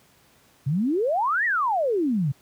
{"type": "exponential two-way sweep", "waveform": "sine", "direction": "up then down", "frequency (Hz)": [127.6, 1975.5, 127.6], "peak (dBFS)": -20, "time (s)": [0.66, 2.32], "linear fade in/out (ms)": 10, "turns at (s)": 1.45, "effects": ["pink hiss -58 dBFS RMS until 2.41 s", "high-pass 80 Hz 12 dB/octave"]}